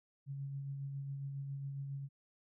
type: tone with tremolo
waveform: sine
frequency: 138.59 Hz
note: C#3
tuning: in tune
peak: -38 dBFS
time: 0.26-2.09 s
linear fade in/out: 50 ms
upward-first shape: sine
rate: 7.3 Hz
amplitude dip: 30%
effects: none